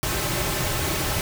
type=noise with comb filter; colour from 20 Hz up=pink; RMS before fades=-25 dBFS; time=0.03-1.21 s; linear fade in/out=0 ms; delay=4.2 ms; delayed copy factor=-0.55; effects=none